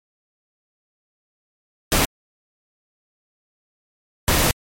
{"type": "noise bursts at uneven times", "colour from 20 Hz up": "pink", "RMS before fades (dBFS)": -17, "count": 2, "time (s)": [[1.92, 2.05], [4.28, 4.51]], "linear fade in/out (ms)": 0, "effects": ["MP3 64 kbps"]}